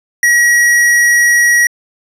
sine tone with hard clipping, 1911 Hz, A#6, 43 cents sharp, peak -8 dBFS, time 0.23-1.67 s, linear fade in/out 2 ms, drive 15 dB, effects resampled to 32000 Hz

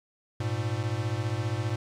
square beating tone pair, 103.83 / 118.83 Hz, G#2 / A#2, 0 / +34 cents, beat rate 15 Hz, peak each -31 dBFS, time 0.4-1.76 s, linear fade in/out 5 ms, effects low-pass 7000 Hz 12 dB/octave + 10-bit

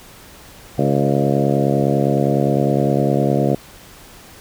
harmonic tone with a mistuned harmonic, 69.8 Hz, C#2, 13 cents sharp, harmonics 2 / 3 / 4 / 5 / 6 / 7 / 8 / 9 / 10, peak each -19 / -21 / -22 / -23 / -24 / -24 / -25 / -26 / -26 dBFS, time 0.78-3.55 s, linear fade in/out 5 ms, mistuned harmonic 8, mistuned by +17 cents, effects pink hiss -42 dBFS RMS until 4.4 s

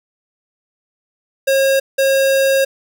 square tone bursts at uneven times, 541 Hz, C#5, 42 cents flat, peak -12 dBFS, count 2, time 1.47-1.8 / 1.98-2.65 s, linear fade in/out 10 ms, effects none

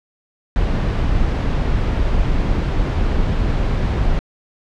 brown noise, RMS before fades -17 dBFS, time 0.56-4.19 s, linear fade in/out 0 ms, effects low-pass 4000 Hz 12 dB/octave

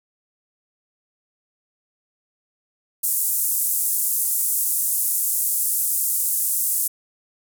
white band-pass noise, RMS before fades -22 dBFS, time 3.03-6.88 s, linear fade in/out 10 ms, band 8300 to 15000 Hz, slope 24 dB/octave, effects none

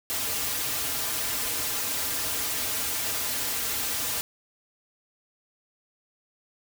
white noise with comb filter, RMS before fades -29 dBFS, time 0.1-4.21 s, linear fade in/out 0 ms, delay 5.4 ms, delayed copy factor -0.9, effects none

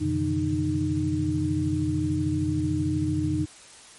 sine tone cluster, 90.2 / 125.9 / 144.4 / 157.6 / 306.7 Hz, F#2 / B2 / D3 / D#3 / D#4, -44 / +34 / -29 / +23 / -25 cents, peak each -29 / -32 / -32 / -33 / -25 dBFS, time 0-3.46 s, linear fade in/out 20 ms, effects white hiss -48 dBFS RMS until 3.98 s + MP3 48 kbps

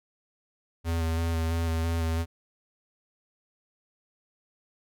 square tone with vibrato, 82.41 Hz, E2, in tune, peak -26 dBFS, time 0.84-2.26 s, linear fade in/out 50 ms, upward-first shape square, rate 3 Hz, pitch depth 18 cents each way, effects none

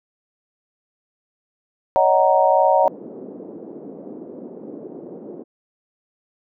sine chord, D# minor seventh, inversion third, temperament just, 560 / 622.3 / 746.7 / 933.4 Hz, C#5 / D#5 / F#5 / A#5, +18 / 0 / +16 / +2 cents, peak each -18 dBFS, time 1.96-2.88 s, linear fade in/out 0 ms
white band-pass noise, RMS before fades -36 dBFS, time 2.83-5.44 s, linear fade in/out 20 ms, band 210 to 450 Hz, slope 24 dB/octave
effects none

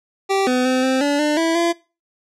25% pulse tone with pitch steps, 389.7 / 252.1 / 257 / 261.4 / 287.4 / 299.2 / 328.7 / 339.7 Hz, G4 / B3 / C4 / C4 / D4 / D4 / E4 / F4, -10 / +36 / -31 / -1 / -37 / +32 / -5 / -48 cents, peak -12 dBFS, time 0.29-1.73 s, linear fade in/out 20 ms, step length 180 ms, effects noise-tail reverb RT60 0.3 s tail -21 dB re dry + low-pass 8000 Hz 12 dB/octave

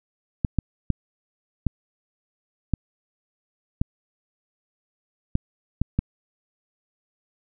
clicks, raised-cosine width 5 ms, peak -8 dBFS, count 9, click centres 0.448 / 0.587 / 0.903 / 1.667 / 2.737 / 3.815 / 5.354 / 5.816 / 5.99 s, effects none

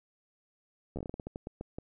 slowing click train, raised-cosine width 2 ms, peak -25 dBFS, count 14, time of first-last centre 0.96-1.785 s, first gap 12 ms, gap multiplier 1.25, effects none

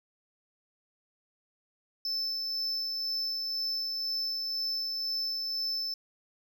triangle tone with tremolo, 5274 Hz, E8, in tune, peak -28 dBFS, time 2.05-5.94 s, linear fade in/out 2 ms, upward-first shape sine, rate 2 Hz, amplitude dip 25%, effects none

